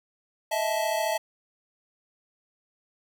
square tone cluster, 631 / 665 / 873 Hz, D#5 / E5 / A5, +24 / +15 / -14 cents, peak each -30 dBFS, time 0.51-1.18 s, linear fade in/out 10 ms, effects 10-bit

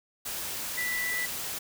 sine tone in noise, 1975.5 Hz, B6, in tune, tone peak -29 dBFS, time 0.77-1.26 s, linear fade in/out 10 ms, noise white, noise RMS -35 dBFS, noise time 0.25-1.59 s, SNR +3 dB, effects none

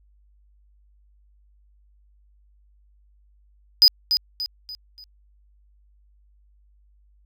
triangle tone with echo, 4978 Hz, D#8, in tune, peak -8 dBFS, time 3.82-3.88 s, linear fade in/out 0 ms, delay 290 ms, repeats 4, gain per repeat -8 dB, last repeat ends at 5.04 s, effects added 50 Hz sine -55 dBFS peak until 7.25 s

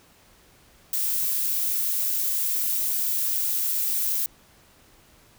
violet noise, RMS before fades -25 dBFS, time 0.93-4.26 s, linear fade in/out 2 ms, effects pink hiss -56 dBFS RMS until 5.38 s

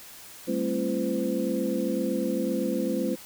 sine tone cluster, 197.9 / 225.8 / 267.8 / 339.9 / 511 Hz, G3 / A3 / C4 / F4 / C5, +17 / +45 / +40 / -47 / -41 cents, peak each -31 dBFS, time 0.47-3.16 s, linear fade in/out 20 ms, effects white hiss -46 dBFS RMS until 3.25 s

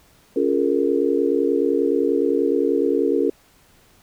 sine chord, Bb minor seventh, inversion first, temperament just, 279.7 / 349.6 / 419.5 / 466.2 Hz, Db4 / F4 / Ab4 / Bb4, +16 / +2 / +17 / 0 cents, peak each -22 dBFS, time 0.36-3.3 s, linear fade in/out 5 ms, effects pink hiss -55 dBFS RMS until 4.02 s

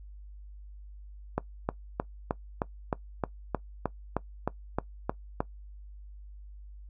click train, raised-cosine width 1 ms, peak -13 dBFS, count 14, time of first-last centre 1.38-5.405 s, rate 3.23 Hz, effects noise-tail reverb RT60 0.1 s tail -19 dB re dry + added 50 Hz sine -44 dBFS peak until 6.89 s

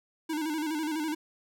square tone with vibrato, 310 Hz, D#4, 6 cents flat, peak -30 dBFS, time 0.29-1.15 s, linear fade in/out 10 ms, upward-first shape square, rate 12 Hz, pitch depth 64 cents each way, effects none

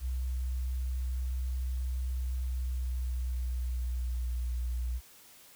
sine tone with pitch glide, 63.3 to 60.69 Hz, B1 to B1, +43 to -30 cents, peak -30 dBFS, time 0-5.01 s, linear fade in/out 50 ms, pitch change -73 cents, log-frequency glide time 2.44-4.37 s, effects white hiss -56 dBFS RMS until 5.55 s

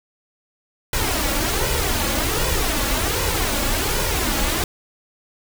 pink noise with flanger, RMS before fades -21 dBFS, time 0.93-4.64 s, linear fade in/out 2 ms, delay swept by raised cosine 2 to 3.6 ms, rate 1.3 Hz, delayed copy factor +0.6, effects none

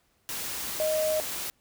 sine tone in noise, 622.3 Hz, D#5, in tune, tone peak -24 dBFS, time 0.8-1.2 s, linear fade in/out 0 ms, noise white, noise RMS -34 dBFS, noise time 0.29-1.5 s, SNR +7 dB, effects pink hiss -69 dBFS RMS until 1.6 s

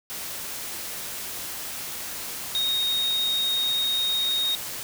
sine tone in noise, 3729 Hz, A#7, in tune, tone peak -22 dBFS, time 2.55-4.55 s, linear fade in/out 0 ms, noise white, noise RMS -34 dBFS, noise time 0.1-4.83 s, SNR +9 dB, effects none

